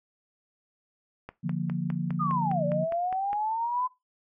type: click train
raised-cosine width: 0.5 ms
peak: -24 dBFS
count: 11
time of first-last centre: 1.29-3.331 s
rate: 4.9 Hz
type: chord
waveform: sine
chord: Bb major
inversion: first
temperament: equal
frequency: 146.83 / 174.61 / 233.1 Hz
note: D3 / F3 / Bb3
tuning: 0 / 0 / 0 cents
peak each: -31 / -29 / -35 dBFS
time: 1.43-2.85 s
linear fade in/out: 20 ms
type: linear two-way sweep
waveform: sine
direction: down then up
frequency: 1261 to 573 to 1020 Hz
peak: -26 dBFS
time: 2.19-3.88 s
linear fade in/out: 20 ms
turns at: 2.65 s
effects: noise-tail reverb RT60 0.2 s tail -17 dB re dry